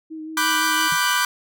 sine tone with vibrato, 314.7 Hz, D#4, 20 cents sharp, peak -30 dBFS, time 0.1-0.89 s, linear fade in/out 20 ms, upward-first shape sine, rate 5.9 Hz, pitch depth 22 cents each way
sawtooth chord, G major seventh, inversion first, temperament equal, 987.8 / 1174.7 / 1480 / 1568 Hz, B5 / D6 / F#6 / G6, 0 / 0 / 0 / 0 cents, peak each -20 dBFS, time 0.37-1.25 s, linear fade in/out 2 ms
sine tone with exponential decay, 160 Hz, D#3, 49 cents sharp, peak -28 dBFS, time 0.92-1.01 s, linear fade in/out 2 ms, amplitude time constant 18 ms
effects none

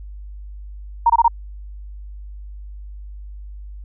sine tone bursts, 932.3 Hz, A#5, in tune, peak -9 dBFS, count 4, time 1.06-1.281 s, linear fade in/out 5 ms, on 38 ms, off 23 ms, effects added 50 Hz sine -32 dBFS peak until 3.84 s

